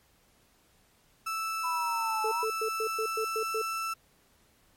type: tone with pitch glide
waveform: 35% pulse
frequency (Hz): 1318.5 to 1327.7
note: E6 to E6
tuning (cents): 0 to +12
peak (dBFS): -29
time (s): 1.26-3.94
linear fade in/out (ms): 10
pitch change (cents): +12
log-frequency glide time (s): 2.45-3.53
type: exponential two-way sweep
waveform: sine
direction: down then up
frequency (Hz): 1004 to 860 to 1004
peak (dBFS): -30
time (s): 1.63-2.45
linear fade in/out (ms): 20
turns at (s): 2.26
type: tone bursts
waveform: sine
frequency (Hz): 440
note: A4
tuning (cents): 0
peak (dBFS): -29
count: 8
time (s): 2.24-3.618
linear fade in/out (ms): 5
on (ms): 76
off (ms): 110
effects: pink hiss -65 dBFS RMS until 4.76 s + MP3 64 kbps